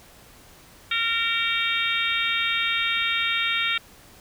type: harmonic tone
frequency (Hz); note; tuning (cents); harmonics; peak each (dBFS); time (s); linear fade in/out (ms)
460; A#4; -23; 3 / 4 / 5 / 6 / 7 / 8; -29 / -31 / -26 / -30 / -30 / -28; 0.91-3.78; 5
effects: pink hiss -50 dBFS RMS until 4.2 s